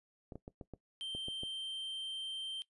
clicks, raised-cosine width 2 ms, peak -32 dBFS, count 8, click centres 0.322 / 0.356 / 0.479 / 0.612 / 0.737 / 1.15 / 1.284 / 1.434 s
triangle tone, 3135 Hz, G7, 1 cent flat, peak -37 dBFS, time 1.01-2.62 s, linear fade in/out 0 ms
effects noise-tail reverb RT60 0.1 s tail -18 dB re dry + resampled to 24000 Hz

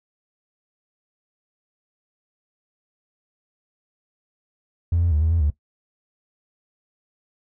triangle tone with pitch steps, 85.1 / 86 / 75.8 / 80.2 / 83.8 / 73.4 Hz, F2 / F2 / D#2 / E2 / E2 / D2, -44 / -26 / -45 / -47 / +29 / 0 cents, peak -14 dBFS, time 4.92-5.502 s, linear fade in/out 5 ms, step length 97 ms, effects noise-tail reverb RT60 0.1 s tail -18 dB re dry + tanh soft clip ceiling -12 dBFS

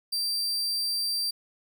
40% pulse tone, 4699 Hz, D8, in tune, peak -25 dBFS, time 0.12-1.31 s, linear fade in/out 10 ms, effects none

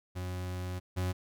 40% pulse tone pair in turn, 91 / 91.48 Hz, F#2 / F#2, -28 / -19 cents, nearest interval unison, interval 9 cents, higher second, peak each -34 / -29 dBFS, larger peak second, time 0.15-0.8 / 0.96-1.13 s, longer first, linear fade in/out 20 ms, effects none

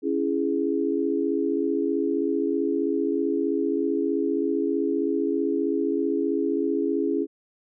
sine chord, C# minor, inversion none, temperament just, 277.2 / 332.6 / 415.8 Hz, C#4 / E4 / G#4, 0 / +16 / +2 cents, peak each -26 dBFS, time 0.02-7.27 s, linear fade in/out 50 ms, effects none

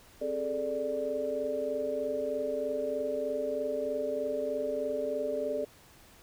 sine tone cluster, 263.4 / 417 / 440.2 / 589 Hz, C4 / G#4 / A4 / D5, +12 / +7 / +1 / +5 cents, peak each -40 / -38 / -35 / -32 dBFS, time 0.21-5.65 s, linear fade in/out 10 ms, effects pink hiss -57 dBFS RMS until 6.22 s

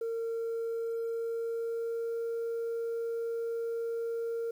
sine tone with pitch glide, 457.9 to 461.9 Hz, A#4 to A#4, -31 to -16 cents, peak -29 dBFS, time 0.01-4.51 s, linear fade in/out 5 ms, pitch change +15 cents, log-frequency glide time 0.3-2.2 s, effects tanh soft clip ceiling -30 dBFS + 10-bit

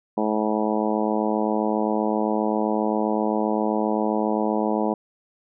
harmonic tone, 107.6 Hz, A2, 38 cents flat, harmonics 2 / 3 / 4 / 5 / 6 / 7 / 8 / 9, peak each -25 / -27 / -28 / -29 / -30 / -30 / -31 / -32 dBFS, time 0.17-4.94 s, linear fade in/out 5 ms, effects none

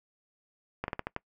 slowing click train, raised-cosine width 0.5 ms, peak -17 dBFS, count 6, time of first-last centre 0.84-1.164 s, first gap 41 ms, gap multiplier 1.23, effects noise-tail reverb RT60 0.1 s tail -24 dB re dry

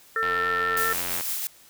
harmonic tone, 448.8 Hz, A4, 34 cents sharp, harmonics 1 / 3 / 4, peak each -32 / -25 / -26 dBFS, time 0.16-0.93 s, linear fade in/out 2 ms
click train, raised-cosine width 0.3 ms, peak -16 dBFS, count 87, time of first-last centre 0.23-1.209 s, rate 87.8 Hz
blue noise with tremolo, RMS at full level -28 dBFS, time 0.77-1.47 s, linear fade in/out 0 ms, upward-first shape sine, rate 6 Hz, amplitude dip 30%
effects white hiss -53 dBFS RMS until 1.69 s

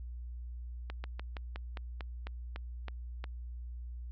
slowing click train, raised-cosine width 0.3 ms, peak -25 dBFS, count 11, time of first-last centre 0.9-3.241 s, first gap 140 ms, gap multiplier 1.11, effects added 60 Hz sine -40 dBFS peak until 4.11 s + low-pass 4000 Hz 12 dB/octave

